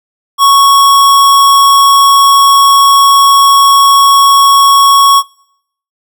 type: tone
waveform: square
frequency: 1108.7 Hz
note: C#6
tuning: in tune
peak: -3 dBFS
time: 0.38-5.23 s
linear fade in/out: 50 ms
effects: noise-tail reverb RT60 0.7 s tail -24 dB re dry